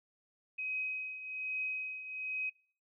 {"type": "tone with tremolo", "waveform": "sine", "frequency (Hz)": 2528, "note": "D#7", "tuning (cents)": 27, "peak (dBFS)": -32, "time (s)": [0.58, 2.5], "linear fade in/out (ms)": 10, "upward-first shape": "triangle", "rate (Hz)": 1.2, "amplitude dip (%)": 70, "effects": ["noise-tail reverb RT60 0.5 s tail -25 dB re dry"]}